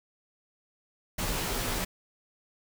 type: noise with comb filter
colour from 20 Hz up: pink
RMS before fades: -31 dBFS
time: 1.18-1.85 s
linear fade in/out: 10 ms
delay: 14 ms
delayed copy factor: -0.65
effects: none